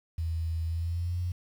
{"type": "tone with pitch glide", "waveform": "sine", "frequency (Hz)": [81.9, 88.8], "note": ["E2", "F2"], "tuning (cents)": [-11, 29], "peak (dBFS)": -28, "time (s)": [0.18, 1.32], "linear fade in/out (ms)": 5, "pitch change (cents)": 140, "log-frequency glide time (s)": [0.66, 1.2], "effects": ["9-bit"]}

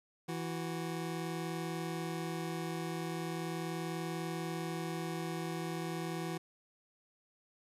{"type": "tone pair together", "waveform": "25% pulse", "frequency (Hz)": [164.81, 370], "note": ["E3", "F#4"], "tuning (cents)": [0, 0], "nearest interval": "octave + major second", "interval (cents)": 1400, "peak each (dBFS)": [-34, -38], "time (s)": [0.28, 6.38], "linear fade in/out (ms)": 10, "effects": ["resampled to 32000 Hz", "12-bit"]}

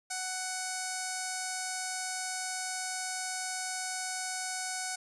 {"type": "tone with notch filter", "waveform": "5% pulse", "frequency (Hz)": 744, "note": "F#5", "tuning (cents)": 9, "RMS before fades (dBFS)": -36, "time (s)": [0.1, 4.96], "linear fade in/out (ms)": 10, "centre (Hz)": 3200, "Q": 1.1, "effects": ["resampled to 24000 Hz"]}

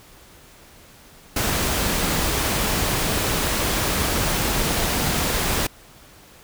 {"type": "noise", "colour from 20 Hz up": "pink", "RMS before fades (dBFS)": -22, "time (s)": [1.36, 5.67], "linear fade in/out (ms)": 5, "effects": ["pink hiss -48 dBFS RMS until 6.43 s"]}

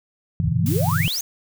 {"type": "chord", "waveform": "sine", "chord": "E minor seventh", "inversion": "first", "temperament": "just", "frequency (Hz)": [98.89, 123.61, 148.33, 164.81], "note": ["G2", "B2", "D3", "E3"], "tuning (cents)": [16, 2, 18, 0], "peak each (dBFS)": [-23, -25, -25, -23], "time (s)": [0.4, 1.08], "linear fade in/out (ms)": 0}
{"type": "exponential sweep", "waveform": "sine", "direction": "up", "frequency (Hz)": [60.7, 6800], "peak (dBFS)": -23, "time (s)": [0.45, 1.21], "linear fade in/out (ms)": 5}
{"type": "noise", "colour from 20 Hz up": "blue", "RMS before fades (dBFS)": -31, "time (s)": [0.66, 1.21], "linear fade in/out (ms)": 2}
{"effects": []}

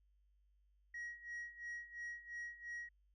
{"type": "tone with tremolo", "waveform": "sine", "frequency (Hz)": 1900, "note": "A#6", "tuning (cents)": 33, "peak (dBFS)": -40, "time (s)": [0.94, 2.89], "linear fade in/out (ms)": 5, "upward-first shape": "sine", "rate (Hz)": 2.9, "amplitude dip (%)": 85, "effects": ["tanh soft clip ceiling -42 dBFS", "added 50 Hz sine -70 dBFS peak until 3.14 s"]}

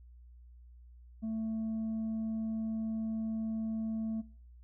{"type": "tone with tanh clipping", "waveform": "sine", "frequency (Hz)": 221.7, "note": "A3", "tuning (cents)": 13, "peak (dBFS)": -34, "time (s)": [1.22, 4.22], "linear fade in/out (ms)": 20, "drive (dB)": 3, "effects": ["noise-tail reverb RT60 0.5 s tail -23 dB re dry", "added 60 Hz sine -52 dBFS peak until 4.63 s"]}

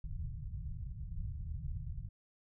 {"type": "low-pass noise", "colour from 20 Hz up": "pink", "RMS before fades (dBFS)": -41, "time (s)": [0.04, 2.09], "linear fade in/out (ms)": 5, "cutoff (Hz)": 150, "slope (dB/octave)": 48, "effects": []}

